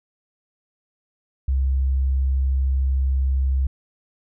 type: tone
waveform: sine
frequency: 66.5 Hz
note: C2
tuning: 29 cents sharp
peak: -17 dBFS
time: 1.48-3.67 s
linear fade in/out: 5 ms
effects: none